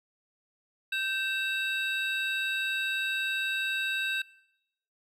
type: tone cluster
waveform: triangle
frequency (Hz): 1557 / 2662 / 3798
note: G6 / E7 / A#7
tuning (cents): -12 / +16 / +32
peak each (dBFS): -30 / -30 / -34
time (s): 0.92-4.22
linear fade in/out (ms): 5
effects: noise-tail reverb RT60 0.9 s tail -24 dB re dry